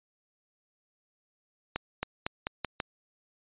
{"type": "accelerating click train", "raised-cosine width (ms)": 0.3, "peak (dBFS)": -14, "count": 6, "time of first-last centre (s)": [1.76, 2.802], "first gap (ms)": 270, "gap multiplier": 0.87, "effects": ["resampled to 8000 Hz"]}